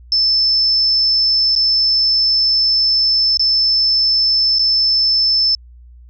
sine tone with dropouts, 5274 Hz, E8, in tune, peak -11 dBFS, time 0.12-5.55 s, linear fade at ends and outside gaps 1 ms, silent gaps 1.552-1.561 / 3.372-3.395 / 4.586-4.593 s, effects added 60 Hz sine -38 dBFS peak until 6.09 s

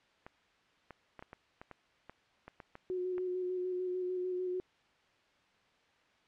clicks, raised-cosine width 0.5 ms, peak -32 dBFS, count 12, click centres 0.265 / 0.907 / 1.193 / 1.225 / 1.331 / 1.615 / 1.713 / 2.096 / 2.48 / 2.602 / 2.754 / 3.181 s
sine tone with vibrato, 364.9 Hz, F#4, 24 cents flat, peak -33 dBFS, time 2.9-4.6 s, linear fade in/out 0 ms, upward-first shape square, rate 6.7 Hz, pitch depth 16 cents each way
effects white hiss -68 dBFS RMS until 6.27 s + low-pass 3000 Hz 12 dB/octave

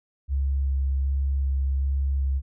sine tone with vibrato, 68.1 Hz, C#2, 30 cents flat, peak -21 dBFS, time 0.28-2.42 s, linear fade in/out 50 ms, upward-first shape square, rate 1.3 Hz, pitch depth 10 cents each way, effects none

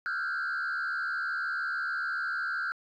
sine tone with frequency modulation, 1480 Hz, F#6, in tune, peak -27 dBFS, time 0.06-2.72 s, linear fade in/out 0 ms, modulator 73.6 Hz, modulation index 1.7, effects tanh soft clip ceiling -28 dBFS

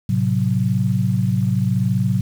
sine chord, F# diminished, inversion first, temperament equal, 110 / 130.81 / 185 Hz, A2 / C3 / F#3, 0 / 0 / 0 cents, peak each -20 dBFS, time 0.09-2.21 s, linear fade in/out 5 ms, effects 7-bit

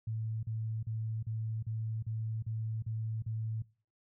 sine tone bursts, 110.9 Hz, A2, 14 cents sharp, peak -33 dBFS, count 9, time 0.07-3.622 s, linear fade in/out 5 ms, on 360 ms, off 39 ms, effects noise-tail reverb RT60 0.4 s tail -23 dB re dry

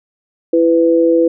sine tone pair together, 333.2 / 499.2 Hz, E4 / B4, +19 / +19 cents, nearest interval perfect fifth, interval 700 cents, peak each -11 dBFS, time 0.53-1.28 s, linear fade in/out 5 ms, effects none

